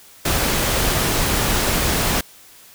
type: noise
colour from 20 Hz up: pink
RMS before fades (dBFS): -19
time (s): 0.25-2.21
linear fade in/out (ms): 5
effects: white hiss -46 dBFS RMS until 2.74 s